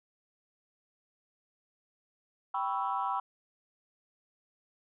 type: chord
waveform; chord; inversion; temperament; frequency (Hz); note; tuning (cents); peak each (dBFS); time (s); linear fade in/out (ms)
sine; C# half-diminished seventh; second; equal; 784 / 987.8 / 1108.7 / 1318.5; G5 / B5 / C#6 / E6; 0 / 0 / 0 / 0; -34 / -33 / -36 / -36; 2.54-3.2; 5
effects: tanh soft clip ceiling -21 dBFS